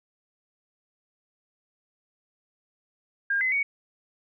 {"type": "tone with pitch steps", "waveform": "sine", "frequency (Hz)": [1611, 2040, 2238], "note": ["G6", "C7", "C#7"], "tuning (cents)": [47, -44, 16], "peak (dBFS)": -22, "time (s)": [3.3, 3.63], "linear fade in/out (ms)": 5, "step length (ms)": 110, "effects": []}